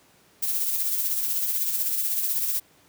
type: noise with tremolo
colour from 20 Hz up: violet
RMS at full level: -24 dBFS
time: 0.42-2.6 s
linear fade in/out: 10 ms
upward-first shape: sine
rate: 16 Hz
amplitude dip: 40%
effects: pink hiss -58 dBFS RMS until 2.88 s + high-pass 100 Hz 12 dB/octave